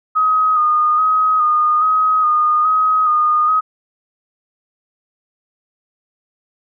sine tone with vibrato, 1244.5 Hz, D#6, in tune, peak -11 dBFS, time 0.15-3.61 s, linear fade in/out 20 ms, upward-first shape square, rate 1.2 Hz, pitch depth 27 cents each way, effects none

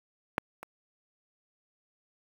clicks, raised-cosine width 0.5 ms, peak -10 / -26 dBFS, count 2, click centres 0.381 / 0.63 s, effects high-pass 100 Hz 12 dB/octave + 7-bit

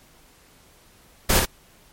pink noise with echo, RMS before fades -18 dBFS, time 1.29-1.4 s, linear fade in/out 10 ms, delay 55 ms, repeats 1, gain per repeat -4 dB, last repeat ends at 1.455 s, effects pink hiss -54 dBFS RMS until 1.92 s + MP3 64 kbps

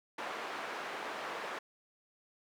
white band-pass noise, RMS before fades -41 dBFS, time 0.18-1.59 s, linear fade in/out 5 ms, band 400 to 1500 Hz, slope 12 dB/octave, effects none

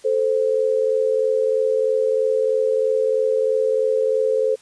sine tone pair together, 439.2 / 522.3 Hz, A4 / C5, -3 / -3 cents, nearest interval minor third, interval 300 cents, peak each -19 dBFS, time 0.04-4.56 s, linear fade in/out 20 ms, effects white hiss -51 dBFS RMS until 4.61 s + resampled to 22050 Hz

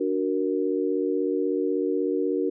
sine chord, D augmented, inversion none, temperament equal, 293.7 / 370 / 466.2 Hz, D4 / F#4 / A#4, 0 / 0 / 0 cents, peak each -27 / -26 / -27 dBFS, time 0-2.5 s, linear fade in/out 10 ms, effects none

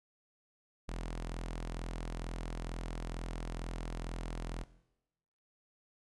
sawtooth tone with notch filter, 42.19 Hz, E1, 41 cents sharp, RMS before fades -40 dBFS, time 0.88-4.64 s, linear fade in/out 10 ms, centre 94 Hz, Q 1.5, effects noise-tail reverb RT60 0.9 s tail -17 dB re dry + resampled to 24000 Hz

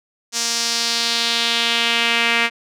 sawtooth tone with band-pass filter sweep, 233.1 Hz, A#3, in tune, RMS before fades -19 dBFS, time 0.32-2.5 s, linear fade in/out 50 ms, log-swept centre 6100 to 2300 Hz, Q 2.3, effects none

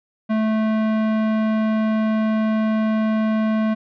sine tone with tanh clipping, 218.4 Hz, A3, 13 cents flat, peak -19 dBFS, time 0.29-3.75 s, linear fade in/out 20 ms, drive 18 dB, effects none

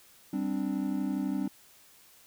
triangle chord, G suspended fourth, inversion none, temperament equal, 196 / 261.6 / 293.7 Hz, G3 / C4 / D4, 0 / 0 / 0 cents, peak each -31 dBFS, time 0.33-1.48 s, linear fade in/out 5 ms, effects white hiss -58 dBFS RMS until 2.26 s

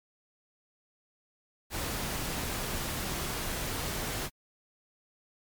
pink noise, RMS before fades -34 dBFS, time 1.7-4.3 s, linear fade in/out 50 ms, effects MP3 96 kbps

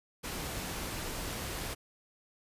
pink noise, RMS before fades -38 dBFS, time 0.23-1.75 s, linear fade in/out 20 ms, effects resampled to 32000 Hz

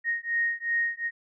sine beating tone pair, 1863 / 1865.7 Hz, A#6 / A#6, -2 / +1 cents, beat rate 2.7 Hz, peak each -28 dBFS, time 0.04-1.11 s, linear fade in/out 50 ms, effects none

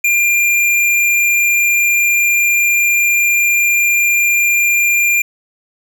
square tone, 2395 Hz, D7, 33 cents sharp, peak -11 dBFS, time 0.04-5.22 s, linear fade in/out 5 ms, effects none

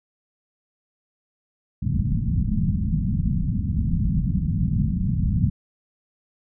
white low-pass noise, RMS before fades -22 dBFS, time 1.82-5.5 s, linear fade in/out 10 ms, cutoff 210 Hz, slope 48 dB/octave, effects none

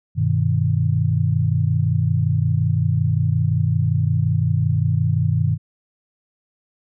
sine chord, G augmented, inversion none, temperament equal, 98 / 123.47 / 155.56 Hz, G2 / B2 / D#3, 0 / 0 / 0 cents, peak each -20 dBFS, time 0.15-5.58 s, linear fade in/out 50 ms, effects none

